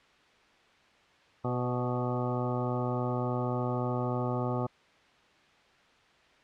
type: harmonic tone with a mistuned harmonic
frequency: 123.47 Hz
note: B2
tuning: in tune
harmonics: 1 / 2 / 3 / 4 / 5 / 6 / 7 / 9 / 10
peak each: -32 / -35 / -37 / -38 / -39 / -40 / -40 / -42 / -42 dBFS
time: 1.44-4.67 s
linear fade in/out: 10 ms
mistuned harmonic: 4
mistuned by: +22 cents
effects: white hiss -61 dBFS RMS until 6.43 s + low-pass 3000 Hz 12 dB/octave